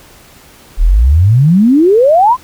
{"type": "exponential sweep", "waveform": "sine", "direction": "up", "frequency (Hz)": [34.65, 1061], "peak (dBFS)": -4, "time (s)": [0.77, 2.37], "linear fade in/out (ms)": 50, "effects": ["pink hiss -40 dBFS RMS until 2.43 s"]}